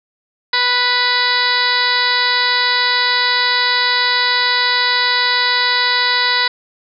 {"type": "harmonic tone", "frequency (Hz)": 493.3, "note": "B4", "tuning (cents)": -2, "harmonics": [1, 2, 3, 4, 5, 6, 7, 8, 9, 10], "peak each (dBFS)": [-30, -20, -21, -18, -30, -30, -26, -18, -23, -24], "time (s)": [0.53, 6.48], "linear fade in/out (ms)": 5, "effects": []}